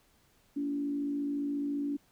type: tone with frequency modulation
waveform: sine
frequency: 285.7 Hz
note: D4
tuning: 48 cents flat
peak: -30 dBFS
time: 0.56-1.97 s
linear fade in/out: 10 ms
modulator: 54.5 Hz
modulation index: 0.4
effects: pink hiss -67 dBFS RMS until 2.11 s